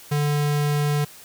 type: tone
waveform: square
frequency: 146.83 Hz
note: D3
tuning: in tune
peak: -20 dBFS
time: 0.11-1.05 s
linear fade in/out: 10 ms
effects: white hiss -45 dBFS RMS until 1.24 s